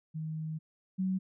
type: tone pair in turn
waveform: sine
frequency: 157.4 / 187.89 Hz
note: D#3 / F#3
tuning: +20 / +27 cents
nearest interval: minor third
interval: 307 cents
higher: second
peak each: -34 / -28 dBFS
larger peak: second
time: 0.14-0.59 / 0.98-1.19 s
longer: first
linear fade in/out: 20 ms
effects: none